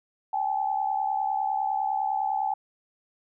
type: tone pair together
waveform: sine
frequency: 784 / 853.9 Hz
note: G5 / G#5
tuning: 0 / +48 cents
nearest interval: minor second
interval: 148 cents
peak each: -27 dBFS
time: 0.33-2.54 s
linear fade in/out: 5 ms
effects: none